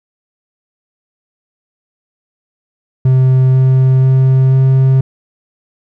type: tone with pitch steps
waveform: triangle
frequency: 130 / 130.83 / 131.66 / 132.5 Hz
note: C3 / C3 / C3 / C3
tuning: -11 / 0 / +11 / +22 cents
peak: -4 dBFS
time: 3.05-5.01 s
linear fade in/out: 5 ms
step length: 490 ms
effects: none